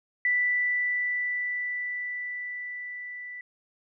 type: tone with level ramp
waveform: sine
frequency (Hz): 1975.5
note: B6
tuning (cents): 0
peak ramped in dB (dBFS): -21 to -37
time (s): 0.25-3.41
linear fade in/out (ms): 2
effects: none